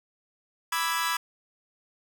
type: chord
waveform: sawtooth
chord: E dominant seventh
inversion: second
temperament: equal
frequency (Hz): 987.8 / 1174.7 / 1318.5 / 1661.2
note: B5 / D6 / E6 / G#6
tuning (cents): 0 / 0 / 0 / 0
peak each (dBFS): -26 / -30 / -28 / -28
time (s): 0.72-1.17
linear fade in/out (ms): 5
effects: none